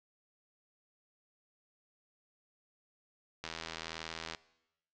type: click train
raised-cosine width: 0.2 ms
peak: -22 dBFS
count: 75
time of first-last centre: 3.44-4.348 s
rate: 81.5 Hz
effects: noise-tail reverb RT60 0.9 s tail -20 dB re dry + low-pass 7000 Hz 12 dB/octave